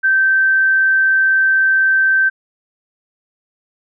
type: tone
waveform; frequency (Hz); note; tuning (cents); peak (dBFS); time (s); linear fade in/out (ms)
sine; 1554; G6; -16; -10; 0.03-2.3; 20
effects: none